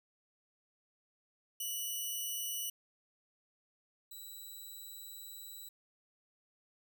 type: tone pair in turn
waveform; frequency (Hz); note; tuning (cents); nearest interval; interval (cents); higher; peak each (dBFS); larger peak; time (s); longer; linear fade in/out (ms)
5% pulse; 2952 / 3940; F#7 / B7; -5 / -5; perfect fourth; 500; second; -28 / -39; first; 1.6-2.7 / 4.11-5.69; second; 5
effects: none